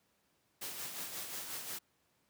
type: noise with tremolo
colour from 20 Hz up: white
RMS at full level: -41 dBFS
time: 0.61-1.79 s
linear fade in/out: 10 ms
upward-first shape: sine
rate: 5.6 Hz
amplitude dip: 45%
effects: pink hiss -75 dBFS RMS until 2.29 s + high-pass 100 Hz 12 dB/octave